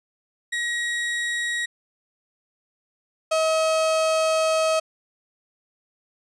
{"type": "tone pair in turn", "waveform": "35% pulse", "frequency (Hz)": [1900, 638.1], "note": ["A#6", "D#5"], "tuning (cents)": [33, 44], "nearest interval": "octave + perfect fifth", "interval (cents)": 1889, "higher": "first", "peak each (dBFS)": [-22, -17], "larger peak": "second", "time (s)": [[0.52, 1.66], [3.31, 4.8]], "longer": "second", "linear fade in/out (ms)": 10, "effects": ["resampled to 22050 Hz"]}